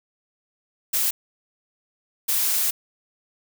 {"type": "noise bursts at uneven times", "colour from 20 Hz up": "blue", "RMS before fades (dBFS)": -22, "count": 2, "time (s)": [[0.93, 1.11], [2.28, 2.71]], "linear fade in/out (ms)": 10, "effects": []}